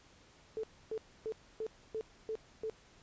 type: tone bursts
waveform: sine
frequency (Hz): 440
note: A4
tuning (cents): 0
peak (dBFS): -35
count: 7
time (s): 0.57-2.698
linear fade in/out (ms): 0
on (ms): 64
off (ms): 280
effects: pink hiss -62 dBFS RMS until 3.02 s + resampled to 16000 Hz